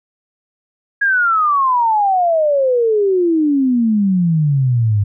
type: exponential sweep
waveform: sine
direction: down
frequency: 1661.2 to 99.1 Hz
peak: -11 dBFS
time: 1.01-5.04 s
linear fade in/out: 10 ms
effects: none